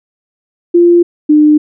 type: tone pair in turn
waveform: sine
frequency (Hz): 346.2 / 301.4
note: F4 / D4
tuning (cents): -15 / +45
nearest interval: major second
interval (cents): 240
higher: first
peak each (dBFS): -3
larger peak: neither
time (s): 0.74-1.03 / 1.29-1.58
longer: neither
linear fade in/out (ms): 10
effects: none